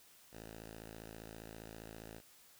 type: tone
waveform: 5% pulse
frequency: 55 Hz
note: A1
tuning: in tune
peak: -38 dBFS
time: 0.31-2.22 s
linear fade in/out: 50 ms
effects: white hiss -63 dBFS RMS until 2.59 s